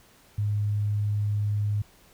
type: tone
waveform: sine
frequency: 103.83 Hz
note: G#2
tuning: in tune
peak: -23 dBFS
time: 0.38-1.82 s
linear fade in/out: 5 ms
effects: pink hiss -57 dBFS RMS until 2.13 s